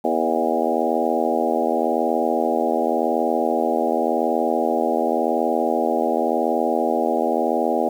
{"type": "harmonic tone with a mistuned harmonic", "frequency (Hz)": 80.9, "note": "E2", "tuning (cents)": -32, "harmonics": [3, 4, 5, 6, 7, 8, 9, 10], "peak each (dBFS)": [-26, -26, -26, -26, -26, -26, -26, -26], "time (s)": [0.04, 7.89], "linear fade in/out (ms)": 5, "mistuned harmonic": 8, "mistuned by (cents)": -18, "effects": ["8-bit"]}